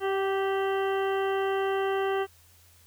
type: harmonic tone with a mistuned harmonic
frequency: 390 Hz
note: G4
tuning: 9 cents flat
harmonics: 1 / 2 / 3 / 4 / 5 / 7 / 8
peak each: -26 / -32 / -36 / -38 / -40 / -43 / -44 dBFS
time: 0-2.27 s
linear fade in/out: 50 ms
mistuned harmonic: 2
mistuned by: -18 cents
effects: added 85 Hz sine -59 dBFS peak until 2.86 s + white hiss -59 dBFS RMS until 2.86 s